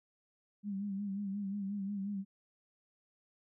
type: tone with vibrato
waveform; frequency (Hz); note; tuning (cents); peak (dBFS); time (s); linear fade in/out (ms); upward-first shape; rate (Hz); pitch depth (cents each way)
sine; 199.5; G3; +31; -35; 0.63-2.25; 50; sine; 5.6; 60
effects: none